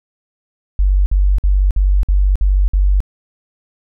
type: tone bursts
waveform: sine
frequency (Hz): 47.99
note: G1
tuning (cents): -36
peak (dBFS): -9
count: 7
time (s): 0.79-3.004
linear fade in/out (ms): 0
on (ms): 270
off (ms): 54
effects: none